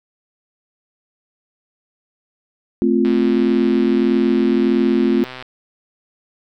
sine chord, F major, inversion first, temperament equal, 220 / 261.6 / 349.2 Hz, A3 / C4 / F4, 0 / 0 / 0 cents, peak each -17 dBFS, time 2.82-5.24 s, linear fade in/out 0 ms
click train, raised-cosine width 0.3 ms, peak -16 dBFS, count 305, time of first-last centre 3.05-5.425 s, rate 128 Hz
effects none

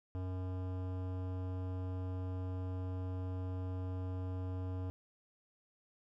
sine tone with hard clipping, 92.3 Hz, F#2, 4 cents flat, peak -39 dBFS, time 0.15-4.9 s, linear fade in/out 0 ms, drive 17 dB, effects none

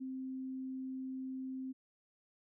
sine tone, 261.6 Hz, C4, in tune, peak -39 dBFS, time 0-1.73 s, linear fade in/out 20 ms, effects none

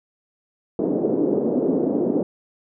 pink band-pass noise, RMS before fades -21 dBFS, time 0.79-2.23 s, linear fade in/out 2 ms, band 240 to 470 Hz, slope 24 dB/octave, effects none

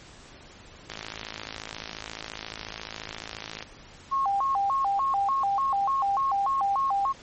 click train, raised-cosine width 0.2 ms, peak -17 dBFS, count 149, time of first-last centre 0.9-3.626 s, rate 54.3 Hz
sine tone with vibrato, 929 Hz, A#5, 6 cents flat, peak -22 dBFS, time 4.11-7.13 s, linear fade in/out 20 ms, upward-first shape square, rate 3.4 Hz, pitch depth 270 cents each way
effects pink hiss -49 dBFS RMS until 7.22 s + MP3 32 kbps

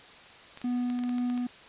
clicks, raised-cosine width 0.2 ms, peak -26 dBFS, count 9, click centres 0.574 / 0.616 / 0.901 / 0.99 / 1.037 / 1.093 / 1.183 / 1.3 / 1.377 s
triangle tone with tremolo, 245.8 Hz, B3, 8 cents flat, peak -24 dBFS, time 0.64-1.47 s, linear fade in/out 5 ms, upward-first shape triangle, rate 2.1 Hz, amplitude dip 25%
effects white hiss -50 dBFS RMS until 1.68 s + resampled to 8000 Hz

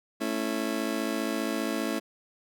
30% pulse chord, A major, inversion none, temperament just, 220 / 275 / 330 Hz, A3 / C#4 / E4, 0 / -14 / +2 cents, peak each -30 dBFS, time 0.2-2 s, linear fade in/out 20 ms, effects none

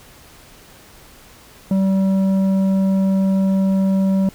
triangle tone with tanh clipping, 192.4 Hz, G3, 32 cents flat, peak -15 dBFS, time 1.71-4.29 s, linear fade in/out 2 ms, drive 12 dB, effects pink hiss -45 dBFS RMS until 4.34 s

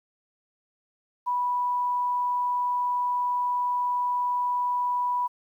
sine tone, 983 Hz, B5, 8 cents flat, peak -23 dBFS, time 1.26-5.28 s, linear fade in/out 20 ms, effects 10-bit

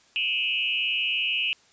sine tone with frequency modulation, 2742 Hz, F7, 32 cents flat, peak -23 dBFS, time 0.16-1.53 s, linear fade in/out 0 ms, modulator 127 Hz, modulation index 2, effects white hiss -59 dBFS RMS until 1.72 s + resampled to 16000 Hz

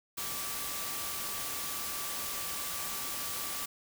sine tone in noise, 1162 Hz, D6, 19 cents flat, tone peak -46 dBFS, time 0.17-3.66 s, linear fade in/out 10 ms, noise white, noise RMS -37 dBFS, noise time 0.17-3.66 s, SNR -12 dB, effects none

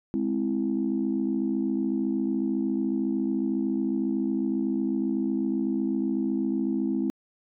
sine chord, Ab augmented, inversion none, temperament equal, 207.7 / 261.6 / 329.6 Hz, Ab3 / C4 / E4, 0 / 0 / 0 cents, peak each -28 / -27 / -28 dBFS, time 0.14-7.1 s, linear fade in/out 0 ms, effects tanh soft clip ceiling -16 dBFS

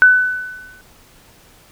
sine tone with exponential decay, 1500 Hz, F#6, 23 cents sharp, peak -3 dBFS, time 0.02-0.81 s, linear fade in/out 0 ms, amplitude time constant 170 ms, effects pink hiss -48 dBFS RMS until 1.71 s

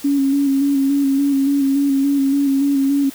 sine tone with vibrato, 277.2 Hz, C#4, in tune, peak -13 dBFS, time 0.04-3.1 s, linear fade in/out 10 ms, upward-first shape square, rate 3.5 Hz, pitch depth 29 cents each way, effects white hiss -38 dBFS RMS until 3.14 s

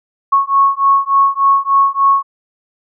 sine beating tone pair, 1100 / 1103.4 Hz, C#6 / C#6, -14 / -8 cents, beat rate 3.4 Hz, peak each -12 dBFS, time 0.32-2.23 s, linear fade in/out 10 ms, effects none

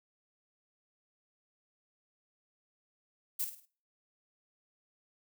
violet noise with echo, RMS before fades -33 dBFS, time 3.39-3.45 s, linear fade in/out 10 ms, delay 52 ms, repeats 4, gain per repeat -8 dB, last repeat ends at 3.658 s, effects noise-tail reverb RT60 0.4 s tail -20 dB re dry

